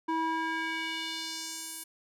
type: tone with band-pass filter sweep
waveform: square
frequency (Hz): 324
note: E4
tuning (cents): -30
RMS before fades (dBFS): -34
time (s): 0.08-1.84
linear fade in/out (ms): 10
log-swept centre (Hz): 790 to 11000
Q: 1.7
effects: none